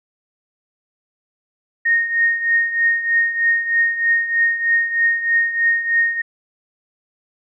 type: tone with tremolo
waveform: sine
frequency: 1853 Hz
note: A#6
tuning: 11 cents flat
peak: -11 dBFS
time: 1.85-6.22 s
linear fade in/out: 10 ms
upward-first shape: triangle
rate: 3.2 Hz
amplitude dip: 75%
effects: none